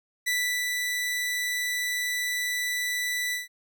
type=tone with ADSR envelope; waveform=sawtooth; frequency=1975.5 Hz; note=B6; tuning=in tune; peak=-20 dBFS; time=0.26-3.48 s; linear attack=17 ms; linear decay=370 ms; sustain=-3 dB; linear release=150 ms; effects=none